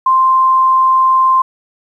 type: tone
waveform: sine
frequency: 1046.5 Hz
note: C6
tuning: in tune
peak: -7 dBFS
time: 0.06-1.42 s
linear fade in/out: 5 ms
effects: 8-bit